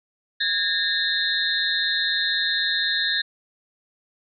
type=tone cluster; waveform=sine; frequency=1648 / 1812 / 3615 / 3795 / 4149 Hz; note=G#6 / A#6 / A7 / A#7 / C8; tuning=-14 / -50 / +46 / +30 / -15 cents; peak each=-27 dBFS; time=0.4-3.22 s; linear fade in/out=10 ms; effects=none